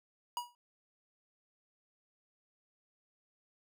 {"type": "tone with exponential decay", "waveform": "square", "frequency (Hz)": 966, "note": "B5", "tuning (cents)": -39, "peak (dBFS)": -32, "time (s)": [0.37, 0.55], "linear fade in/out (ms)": 1, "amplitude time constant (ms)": 37, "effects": []}